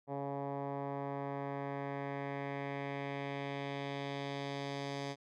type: tone with low-pass filter sweep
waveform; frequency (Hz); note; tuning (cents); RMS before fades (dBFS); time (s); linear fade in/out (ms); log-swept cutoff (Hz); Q
10% pulse; 140; C#3; +18; -40; 0.07-5.16; 50; 820 to 5300; 1.5
effects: none